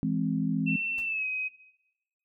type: chord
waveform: sine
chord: E augmented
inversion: none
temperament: equal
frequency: 164.81 / 207.7 / 261.6 Hz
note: E3 / G#3 / B#3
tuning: 0 / 0 / 0 cents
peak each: -30 / -30 / -29 dBFS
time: 0.03-0.76 s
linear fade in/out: 0 ms
type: tone with pitch glide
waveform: sine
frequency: 2691 to 2525 Hz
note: E7 to D#7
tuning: +35 to +25 cents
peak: -28 dBFS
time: 0.66-1.49 s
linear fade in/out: 20 ms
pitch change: -110 cents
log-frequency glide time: 1.04-1.26 s
type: noise with exponential decay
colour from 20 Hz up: pink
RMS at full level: -46 dBFS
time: 0.98-1.12 s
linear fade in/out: 1 ms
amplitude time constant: 29 ms
effects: noise-tail reverb RT60 1.0 s tail -19 dB re dry